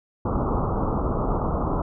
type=low-pass noise; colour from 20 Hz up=pink; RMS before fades=-24 dBFS; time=0.25-1.82 s; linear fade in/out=5 ms; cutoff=1300 Hz; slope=96 dB/octave; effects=none